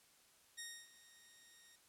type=tone with ADSR envelope; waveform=10% pulse; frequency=1864.7 Hz; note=A#6; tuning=in tune; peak=-36 dBFS; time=0.57-1.76 s; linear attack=21 ms; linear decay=280 ms; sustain=-18 dB; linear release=8 ms; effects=white hiss -69 dBFS RMS until 1.88 s + low-pass 12000 Hz 12 dB/octave